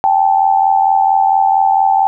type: tone pair together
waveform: sine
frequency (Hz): 784 / 868.4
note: G5 / A5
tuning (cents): 0 / -23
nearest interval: major second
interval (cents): 177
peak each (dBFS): -10 / -13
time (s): 0.04-2.07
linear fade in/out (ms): 0
effects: none